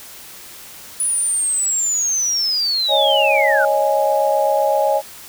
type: linear sweep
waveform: sine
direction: down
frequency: 9956 to 1396.9 Hz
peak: -16 dBFS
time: 1-3.65 s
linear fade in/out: 2 ms
type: chord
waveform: sine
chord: C# suspended second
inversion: none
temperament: equal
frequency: 554.4 / 622.3 / 830.6 Hz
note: C#5 / D#5 / G#5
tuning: 0 / 0 / 0 cents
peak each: -18 dBFS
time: 2.88-5.02 s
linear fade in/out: 50 ms
effects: white hiss -38 dBFS RMS until 5.28 s